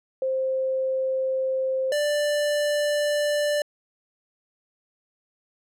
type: tone pair in turn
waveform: sine / square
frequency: 525 / 589.3 Hz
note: C5 / D5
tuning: +6 / +6 cents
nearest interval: major second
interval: 200 cents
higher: second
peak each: -22 dBFS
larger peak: neither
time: 0.22-1.92 / 1.92-3.62 s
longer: neither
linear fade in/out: 2 ms
effects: low-pass 12000 Hz 12 dB/octave